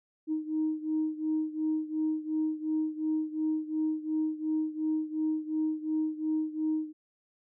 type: beating tone pair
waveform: sine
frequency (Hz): 311.1 / 313.9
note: D#4 / D#4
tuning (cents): 0 / +15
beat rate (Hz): 2.8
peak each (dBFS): -29 / -32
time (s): 0.27-6.93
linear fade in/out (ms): 50
effects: tanh soft clip ceiling -21 dBFS